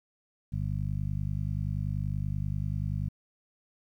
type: harmonic tone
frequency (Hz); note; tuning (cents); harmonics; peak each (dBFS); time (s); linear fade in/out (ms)
50.4; G1; +49; 1 / 2 / 3 / 4; -35 / -32 / -33 / -41; 0.52-3.09; 10
effects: 11-bit